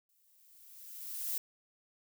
violet noise with exponential growth, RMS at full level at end -34 dBFS, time 0.09-1.38 s, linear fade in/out 2 ms, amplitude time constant 280 ms, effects none

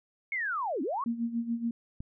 sine linear two-way sweep, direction down then up, 2217 to 240 to 1158 Hz, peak -29 dBFS, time 0.32-1.04 s, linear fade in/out 2 ms, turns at 0.82 s
sine tone with tremolo, 233.1 Hz, A#3, in tune, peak -26 dBFS, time 1.06-1.71 s, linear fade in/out 2 ms, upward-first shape sine, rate 7 Hz, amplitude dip 75%
click, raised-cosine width 5 ms, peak -27 dBFS, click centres 2.005 s
effects none

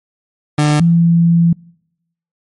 30% pulse / sine tone pair in turn, 149.2 / 168.83 Hz, D3 / E3, +28 / +42 cents, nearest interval major second, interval 214 cents, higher second, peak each -7 dBFS, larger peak neither, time 0.58-0.8 / 0.8-1.53 s, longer second, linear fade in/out 5 ms, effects noise-tail reverb RT60 0.8 s tail -26 dB re dry + MP3 48 kbps

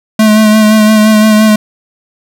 square tone with vibrato, 215.4 Hz, A3, 37 cents flat, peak -4 dBFS, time 0.19-1.56 s, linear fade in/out 5 ms, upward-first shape sine, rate 5.8 Hz, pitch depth 25 cents each way, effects none

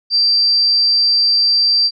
sine tone with amplitude modulation, 4699 Hz, D8, in tune, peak -9 dBFS, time 0.1-1.91 s, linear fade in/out 50 ms, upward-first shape sine, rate 244 Hz, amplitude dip 25%, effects none

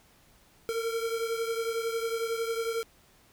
square beating tone pair, 454.5 / 465.5 Hz, A#4 / A#4, -44 / -2 cents, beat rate 11 Hz, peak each -31 / -36 dBFS, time 0.69-2.83 s, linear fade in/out 0 ms, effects pink hiss -61 dBFS RMS until 3.32 s

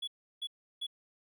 triangle tone bursts, 3387 Hz, G#7, 33 cents sharp, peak -33 dBFS, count 3, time 0.02-0.868 s, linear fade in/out 10 ms, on 56 ms, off 340 ms, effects none

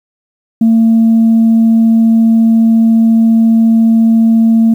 sine tone, 226.2 Hz, A3, 48 cents sharp, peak -3 dBFS, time 0.61-4.74 s, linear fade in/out 5 ms, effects tanh soft clip ceiling -2 dBFS + 7-bit

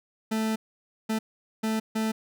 40% pulse tone bursts at uneven times, 220 Hz, A3, in tune, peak -24 dBFS, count 4, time 0.31-0.56 / 1.09-1.19 / 1.63-1.8 / 1.95-2.12 s, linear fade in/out 10 ms, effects none

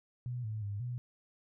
sine tone with pitch steps, 123.1 / 108.5 / 101.5 / 122.7 Hz, B2 / A2 / G#2 / B2, -5 / -24 / -39 / -11 cents, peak -35 dBFS, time 0.26-0.98 s, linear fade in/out 0 ms, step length 180 ms, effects none

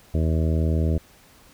harmonic tone, 80 Hz, D#2, 49 cents sharp, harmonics 1 / 2 / 3 / 4 / 5 / 6 / 7 / 8, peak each -20 / -26 / -30 / -32 / -34 / -36 / -37 / -38 dBFS, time 0.14-0.98 s, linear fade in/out 5 ms, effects pink hiss -53 dBFS RMS until 1.53 s

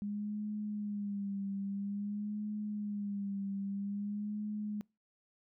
sine tone with vibrato, 203.8 Hz, G#3, 32 cents flat, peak -35 dBFS, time 0.02-4.81 s, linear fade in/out 0 ms, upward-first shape sine, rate 0.5 Hz, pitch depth 57 cents each way, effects noise-tail reverb RT60 0.3 s tail -26 dB re dry

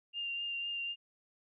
sine tone with vibrato, 2794 Hz, F7, in tune, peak -35 dBFS, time 0.13-0.96 s, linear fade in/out 50 ms, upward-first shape triangle, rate 4 Hz, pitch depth 18 cents each way, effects none

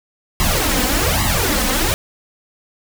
pink noise with flanger, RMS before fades -17 dBFS, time 0.4-1.94 s, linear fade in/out 0 ms, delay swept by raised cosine 0.99 to 3.99 ms, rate 1.2 Hz, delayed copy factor +1, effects none

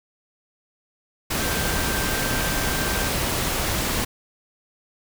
sine tone in noise, 1568 Hz, G6, in tune, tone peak -31 dBFS, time 1.39-3.09 s, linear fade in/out 10 ms, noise pink, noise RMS -24 dBFS, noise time 1.3-4.05 s, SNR -10 dB, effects none

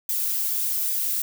violet noise with flanger, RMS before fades -25 dBFS, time 0.09-1.22 s, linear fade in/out 2 ms, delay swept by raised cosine 0.7 to 4.2 ms, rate 1.2 Hz, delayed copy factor -0.55, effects none

